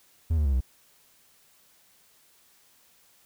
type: tone with pitch steps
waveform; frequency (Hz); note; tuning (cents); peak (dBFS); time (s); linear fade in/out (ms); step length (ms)
triangle; 81 / 74.71 / 68.9 / 63.55; E2 / D2 / C#2 / C2; -30 / +30 / -10 / -50; -19; 0.3-0.608; 10; 77
effects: white hiss -61 dBFS RMS until 3.25 s